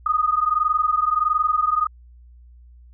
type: tone pair together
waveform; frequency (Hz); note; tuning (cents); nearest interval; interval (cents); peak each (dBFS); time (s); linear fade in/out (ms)
sine; 1227.5 / 1249; D#6 / D#6; -24 / +6; unison; 30; -20; 0.06-1.87; 5
effects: added 60 Hz sine -44 dBFS peak until 2.93 s